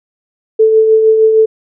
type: tone with tremolo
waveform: sine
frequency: 440 Hz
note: A4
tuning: in tune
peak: -3 dBFS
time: 0.59-1.46 s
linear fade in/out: 10 ms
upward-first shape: triangle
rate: 6.5 Hz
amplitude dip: 45%
effects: none